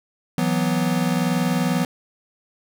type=chord; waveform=square; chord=E suspended second; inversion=none; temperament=equal; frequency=164.81 / 185 / 246.9 Hz; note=E3 / F#3 / B3; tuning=0 / 0 / 0 cents; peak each=-24 dBFS; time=0.38-1.85 s; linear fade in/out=2 ms; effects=none